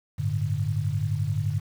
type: chord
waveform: sine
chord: G suspended second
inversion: none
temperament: equal with one note detuned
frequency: 98 / 109.56 / 146.83 Hz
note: G2 / A2 / D3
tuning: 0 / -7 / 0 cents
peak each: -28 dBFS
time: 0.18-1.6 s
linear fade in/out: 20 ms
effects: 8-bit

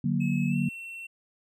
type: chord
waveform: sine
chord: D augmented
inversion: none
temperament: equal with one note detuned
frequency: 146.83 / 185 / 235.1 Hz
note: D3 / F#3 / A#3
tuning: 0 / 0 / +15 cents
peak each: -28 dBFS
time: 0.04-0.69 s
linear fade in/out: 5 ms
type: tone with pitch glide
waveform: triangle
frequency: 2576 to 2710 Hz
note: E7 to E7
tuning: -41 to +47 cents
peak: -36 dBFS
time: 0.2-1.07 s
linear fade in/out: 10 ms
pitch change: +88 cents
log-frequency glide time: 0.48-0.56 s
effects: none

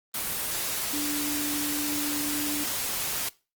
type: tone in noise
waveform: sine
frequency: 293.7 Hz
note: D4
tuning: in tune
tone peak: -30 dBFS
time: 0.93-2.64 s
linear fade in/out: 5 ms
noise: white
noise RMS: -30 dBFS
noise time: 0.14-3.29 s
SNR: -3 dB
effects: noise-tail reverb RT60 0.3 s tail -21 dB re dry + Opus 24 kbps

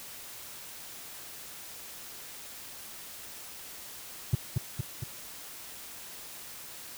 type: tone with echo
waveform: triangle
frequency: 122.3 Hz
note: B2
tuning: 16 cents flat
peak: -16 dBFS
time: 4.33-4.35 s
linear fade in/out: 5 ms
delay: 230 ms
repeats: 3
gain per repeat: -4 dB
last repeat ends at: 5.04 s
effects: tanh soft clip ceiling -13 dBFS + white hiss -45 dBFS RMS until 6.97 s

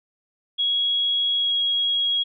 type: tone with pitch glide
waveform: sine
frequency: 3322 to 3303 Hz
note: G#7 to G#7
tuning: 0 to -10 cents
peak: -19 dBFS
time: 0.58-2.24 s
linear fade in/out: 20 ms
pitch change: -10 cents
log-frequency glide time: 1.37-1.52 s
effects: none

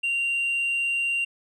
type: tone with tanh clipping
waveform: triangle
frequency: 2768 Hz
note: F7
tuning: 16 cents flat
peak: -23 dBFS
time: 0.03-1.25 s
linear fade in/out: 10 ms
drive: 6 dB
effects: none

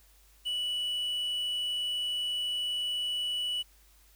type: tone with quantisation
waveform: triangle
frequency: 2953 Hz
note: F#7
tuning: 4 cents flat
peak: -28 dBFS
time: 0.45-3.63 s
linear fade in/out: 20 ms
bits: 9
effects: added 50 Hz sine -60 dBFS peak until 4.15 s + white hiss -63 dBFS RMS until 4.15 s

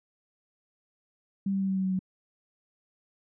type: tone with pitch steps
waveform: sine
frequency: 196 / 194.42 / 192.86 / 191.3 / 189.76 / 188.23 / 186.72 Hz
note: G3 / G3 / G3 / G3 / F#3 / F#3 / F#3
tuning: 0 / -14 / -28 / -42 / +44 / +30 / +16 cents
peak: -25 dBFS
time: 1.46-1.992 s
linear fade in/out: 5 ms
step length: 76 ms
effects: none

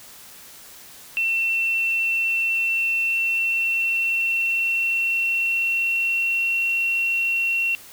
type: tone with pitch glide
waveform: sine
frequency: 2696 to 2727 Hz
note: E7 to F7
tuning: +38 to -42 cents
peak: -19 dBFS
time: 1.17-7.75 s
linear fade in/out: 0 ms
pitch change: +20 cents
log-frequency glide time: 2.42-6.67 s
effects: white hiss -44 dBFS RMS until 7.92 s

